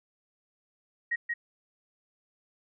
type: tone with echo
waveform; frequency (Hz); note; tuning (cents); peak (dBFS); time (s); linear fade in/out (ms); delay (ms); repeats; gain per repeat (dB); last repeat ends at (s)
sine; 1889; A#6; +22; -26; 1.11-1.16; 10; 180; 1; -2; 1.34
effects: none